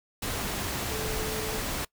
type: tone in noise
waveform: sine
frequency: 436.3 Hz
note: A4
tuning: 15 cents flat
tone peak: -35 dBFS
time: 0.91-1.61 s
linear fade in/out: 5 ms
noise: pink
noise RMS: -32 dBFS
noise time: 0.22-1.85 s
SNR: -6 dB
effects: noise-tail reverb RT60 0.1 s tail -22 dB re dry